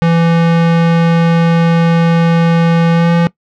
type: tone with pitch glide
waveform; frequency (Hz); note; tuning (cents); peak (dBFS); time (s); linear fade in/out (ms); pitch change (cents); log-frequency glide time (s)
square; 167.3 to 169.64; E3 to E3; +26 to +50; -8; 0.02-3.27; 0; +24; 2.92-3.12
effects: noise-tail reverb RT60 0.1 s tail -20 dB re dry + low-pass 3000 Hz 12 dB/octave